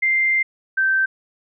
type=tone pair in turn; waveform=sine; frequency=2093 / 1555.3 Hz; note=C7 / G6; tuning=0 / -14 cents; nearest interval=perfect fourth; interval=514 cents; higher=first; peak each=-15 dBFS; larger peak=neither; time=0.02-0.43 / 0.77-1.06 s; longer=first; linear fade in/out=10 ms; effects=none